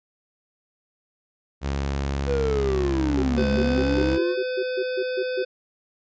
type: tone with pitch glide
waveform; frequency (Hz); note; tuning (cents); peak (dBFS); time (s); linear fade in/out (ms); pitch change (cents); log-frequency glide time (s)
sawtooth; 69.3 to 67.91; C#2 to C#2; 0 to -35; -20; 1.61-4.19; 50; -35; 2.31-2.73
type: linear two-way sweep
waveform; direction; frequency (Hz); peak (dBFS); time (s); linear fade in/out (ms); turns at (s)
triangle; down then up; 497.9 to 205.2 to 368.3; -20; 2.26-4.36; 50; 3.49
type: tone bursts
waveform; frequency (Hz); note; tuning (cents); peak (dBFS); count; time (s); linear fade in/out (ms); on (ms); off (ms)
sine; 379.5; F#4; +44; -23; 12; 3.17-5.43; 10; 60; 140
type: harmonic tone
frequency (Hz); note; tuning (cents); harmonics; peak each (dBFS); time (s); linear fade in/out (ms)
507; B4; +45; 1 / 3 / 5 / 7 / 9 / 10; -25 / -35 / -39 / -42 / -44 / -45; 3.37-5.45; 10
effects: resampled to 16000 Hz